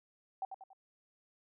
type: tone with echo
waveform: sine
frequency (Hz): 768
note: G5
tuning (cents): -36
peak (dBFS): -34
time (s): 0.42-0.45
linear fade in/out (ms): 2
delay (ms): 94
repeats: 3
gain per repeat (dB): -7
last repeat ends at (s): 0.732
effects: none